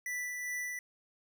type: tone with tremolo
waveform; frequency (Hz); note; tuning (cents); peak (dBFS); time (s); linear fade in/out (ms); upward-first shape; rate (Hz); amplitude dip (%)
square; 1975.5; B6; 0; -35; 0.06-0.79; 2; sine; 2.5; 30
effects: none